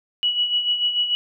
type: tone with tremolo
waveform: sine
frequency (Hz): 2932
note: F#7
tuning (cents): -16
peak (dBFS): -16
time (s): 0.23-1.15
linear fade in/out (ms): 0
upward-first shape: sine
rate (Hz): 6.8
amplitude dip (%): 60
effects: none